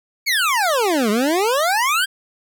25% pulse exponential two-way sweep, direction down then up, 2301 to 201.5 to 1632 Hz, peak -12 dBFS, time 0.26-2.06 s, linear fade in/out 20 ms, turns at 1.1 s, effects none

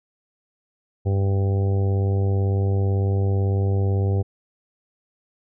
harmonic tone, 98 Hz, G2, in tune, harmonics 1 / 2 / 3 / 4 / 5 / 6 / 7 / 8, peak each -18 / -32 / -36 / -30 / -33 / -43 / -41 / -40 dBFS, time 1.05-4.23 s, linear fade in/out 20 ms, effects none

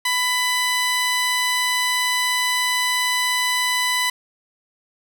15% pulse tone pair together, 997 / 1994 Hz, B5 / B6, +16 / +16 cents, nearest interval octave, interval 1200 cents, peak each -14 / -21 dBFS, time 0.05-4.1 s, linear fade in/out 5 ms, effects none

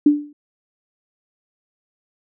sine tone with exponential decay, 293.7 Hz, D4, in tune, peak -6 dBFS, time 0.06-0.33 s, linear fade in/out 5 ms, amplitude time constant 58 ms, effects none

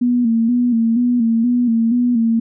sine tone with vibrato, 235.9 Hz, A#3, 21 cents sharp, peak -12 dBFS, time 0.01-2.4 s, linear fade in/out 10 ms, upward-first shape square, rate 2.1 Hz, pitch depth 60 cents each way, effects none

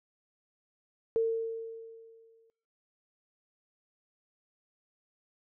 sine tone with exponential decay, 453.1 Hz, A#4, 49 cents flat, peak -23 dBFS, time 1.16-2.5 s, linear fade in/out 0 ms, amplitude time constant 290 ms, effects noise-tail reverb RT60 0.7 s tail -24 dB re dry

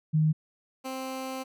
sine / 15% pulse tone pair in turn, 155.56 / 262.4 Hz, D#3 / C4, 0 / +5 cents, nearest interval major sixth, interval 905 cents, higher second, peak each -20 / -27 dBFS, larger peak first, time 0.13-0.33 / 0.84-1.44 s, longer second, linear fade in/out 20 ms, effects none

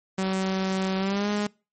sawtooth tone with pitch glide, 190 to 207.2 Hz, F#3 to G#3, +46 to -4 cents, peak -20 dBFS, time 0.18-1.47 s, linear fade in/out 5 ms, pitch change +150 cents, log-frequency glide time 0.98-1.29 s, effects noise-tail reverb RT60 0.3 s tail -24 dB re dry + MP3 32 kbps

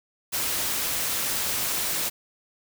white noise, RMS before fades -27 dBFS, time 0.32-2.1 s, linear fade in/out 20 ms, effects none

